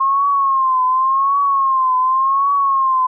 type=tone with vibrato; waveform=sine; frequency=1071 Hz; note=C6; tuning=40 cents sharp; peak=-12 dBFS; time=0-3.07 s; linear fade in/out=10 ms; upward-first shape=triangle; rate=0.89 Hz; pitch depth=97 cents each way; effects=none

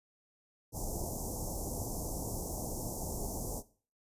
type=band-stop noise; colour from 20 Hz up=pink; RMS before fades=-38 dBFS; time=0.72-3.63 s; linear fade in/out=50 ms; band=880 to 5700 Hz; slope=48 dB/octave; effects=noise-tail reverb RT60 0.4 s tail -17 dB re dry + resampled to 32000 Hz

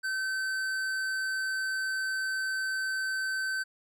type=tone with tanh clipping; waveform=sine; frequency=1538 Hz; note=G6; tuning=33 cents flat; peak=-31 dBFS; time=0.03-3.64 s; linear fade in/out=20 ms; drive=14 dB; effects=none

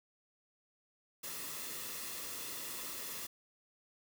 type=noise with comb filter; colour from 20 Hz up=white; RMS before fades=-43 dBFS; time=1.23-3.27 s; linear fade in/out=10 ms; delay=1.3 ms; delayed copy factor=-0.5; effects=none

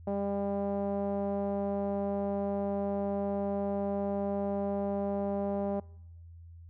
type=tone with low-pass filter; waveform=sawtooth; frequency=199.7 Hz; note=G3; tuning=32 cents sharp; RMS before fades=-32 dBFS; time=0.07-5.8 s; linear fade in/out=5 ms; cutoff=670 Hz; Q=3.5; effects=noise-tail reverb RT60 0.9 s tail -25 dB re dry + added 84 Hz sine -47 dBFS peak until 6.69 s

